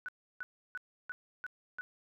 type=tone bursts; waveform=sine; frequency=1486 Hz; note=F#6; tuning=7 cents sharp; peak=-37 dBFS; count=6; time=0.06-1.81 s; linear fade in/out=0 ms; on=25 ms; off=320 ms; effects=none